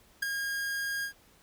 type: tone with ADSR envelope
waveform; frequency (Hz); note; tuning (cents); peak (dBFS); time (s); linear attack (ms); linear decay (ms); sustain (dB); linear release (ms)
45% pulse; 1625; G#6; -38; -24; 0.22-1.13; 9; 5; -7; 94
effects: pink hiss -61 dBFS RMS until 1.42 s